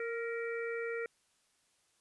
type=harmonic tone with a mistuned harmonic; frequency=463 Hz; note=A#4; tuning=12 cents flat; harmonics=1 / 3 / 4 / 5; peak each=-36 / -44 / -44 / -46 dBFS; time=0-1.06 s; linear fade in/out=2 ms; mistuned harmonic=4; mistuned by=+34 cents; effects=white hiss -73 dBFS RMS until 2 s + resampled to 24000 Hz